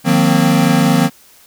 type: chord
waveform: square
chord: C half-diminished seventh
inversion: first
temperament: equal with one note detuned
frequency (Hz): 155.56 / 180.98 / 233.1 / 261.6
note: Eb3 / Gb3 / Bb3 / C4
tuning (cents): 0 / -38 / 0 / 0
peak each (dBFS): -16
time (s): 0.04-1.1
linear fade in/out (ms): 50
effects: white hiss -46 dBFS RMS until 1.46 s